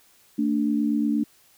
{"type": "tone pair together", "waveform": "sine", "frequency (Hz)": [223.5, 292], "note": ["A3", "D4"], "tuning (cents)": [27, -10], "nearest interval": "perfect fourth", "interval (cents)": 463, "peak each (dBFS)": -23, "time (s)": [0.38, 1.24], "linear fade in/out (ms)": 10, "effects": ["white hiss -58 dBFS RMS until 1.57 s"]}